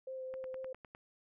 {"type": "tone with vibrato", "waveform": "sine", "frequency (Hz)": 521, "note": "C5", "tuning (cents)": -7, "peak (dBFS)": -40, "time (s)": [0.07, 0.73], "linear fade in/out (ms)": 5, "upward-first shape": "sine", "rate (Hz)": 4.1, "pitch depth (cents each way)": 12}
{"type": "click train", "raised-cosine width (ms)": 0.5, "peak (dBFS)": -35, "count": 7, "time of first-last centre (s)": [0.34, 0.949], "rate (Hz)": 9.85}
{"effects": []}